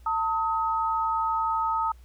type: tone pair together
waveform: sine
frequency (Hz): 897 / 1268.5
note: A5 / D#6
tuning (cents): +33 / +33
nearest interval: tritone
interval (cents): 600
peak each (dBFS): -26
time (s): 0.06-1.92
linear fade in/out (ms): 5
effects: added 60 Hz sine -47 dBFS peak until 2.04 s + pink hiss -63 dBFS RMS until 2.04 s